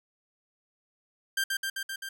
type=tone with echo; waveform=sawtooth; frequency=1580 Hz; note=G6; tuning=13 cents sharp; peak=-22 dBFS; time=1.37-1.44 s; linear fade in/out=5 ms; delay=130 ms; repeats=5; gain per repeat=-2 dB; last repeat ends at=2.09 s; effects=none